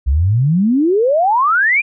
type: exponential sweep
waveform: sine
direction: up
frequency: 61.6 to 2474 Hz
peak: -10 dBFS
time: 0.06-1.82 s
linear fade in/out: 20 ms
effects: none

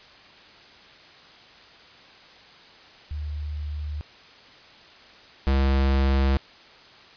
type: tone pair in turn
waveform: sine / square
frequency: 74.7 / 67.6 Hz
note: D2 / C#2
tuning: +30 / -43 cents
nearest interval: major second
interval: 173 cents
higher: first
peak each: -28 / -19 dBFS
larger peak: second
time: 3.11-4.01 / 5.47-6.37 s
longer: neither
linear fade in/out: 0 ms
effects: white hiss -49 dBFS RMS until 7.16 s + resampled to 11025 Hz

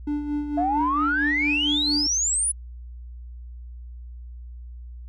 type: tone with tremolo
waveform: triangle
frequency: 293.7 Hz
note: D4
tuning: in tune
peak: -20 dBFS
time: 0.07-2.07 s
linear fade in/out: 5 ms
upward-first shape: sine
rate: 4.4 Hz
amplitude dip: 55%
type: exponential sweep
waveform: sine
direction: up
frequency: 674 to 10190 Hz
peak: -20 dBFS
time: 0.57-2.52 s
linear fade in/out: 10 ms
effects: tanh soft clip ceiling -12 dBFS + added 60 Hz sine -36 dBFS peak until 5.08 s

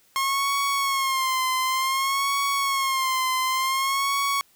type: tone with vibrato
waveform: sawtooth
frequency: 1074 Hz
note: C6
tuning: 45 cents sharp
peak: -18 dBFS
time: 0.16-4.41 s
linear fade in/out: 0 ms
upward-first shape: sine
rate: 0.55 Hz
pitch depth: 68 cents each way
effects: white hiss -60 dBFS RMS until 4.55 s

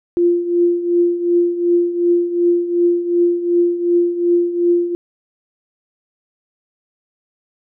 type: tone with tremolo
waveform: sine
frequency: 347.6 Hz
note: F4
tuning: 8 cents flat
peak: -9 dBFS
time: 0.17-4.95 s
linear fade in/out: 0 ms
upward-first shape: triangle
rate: 2.7 Hz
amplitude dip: 75%
effects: none

